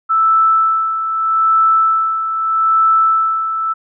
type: tone with tremolo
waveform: sine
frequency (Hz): 1318.5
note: E6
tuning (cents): 0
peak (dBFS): -8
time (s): 0.09-3.74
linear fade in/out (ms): 20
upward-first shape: sine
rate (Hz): 0.8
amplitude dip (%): 60
effects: none